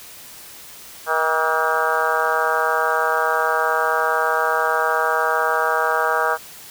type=harmonic tone with a mistuned harmonic; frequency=159.2 Hz; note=D#3; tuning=40 cents sharp; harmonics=3 / 4 / 5 / 6 / 7 / 8 / 9 / 10; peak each=-25 / -25 / -25 / -25 / -25 / -25 / -25 / -25 dBFS; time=1.06-6.38 s; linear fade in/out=50 ms; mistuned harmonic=7; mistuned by=+61 cents; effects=white hiss -40 dBFS RMS until 6.7 s